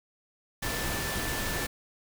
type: tone in noise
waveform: sine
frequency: 1760 Hz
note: A6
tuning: in tune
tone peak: -38 dBFS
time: 0.62-1.67 s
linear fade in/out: 10 ms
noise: pink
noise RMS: -32 dBFS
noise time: 0.62-1.67 s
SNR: -9 dB
effects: none